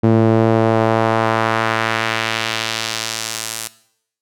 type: tone with band-pass filter sweep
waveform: sawtooth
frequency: 112.2 Hz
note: A2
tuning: 34 cents sharp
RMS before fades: -17 dBFS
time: 0.03-3.68 s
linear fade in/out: 10 ms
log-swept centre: 300 to 9600 Hz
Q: 1
effects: noise-tail reverb RT60 0.7 s tail -18 dB re dry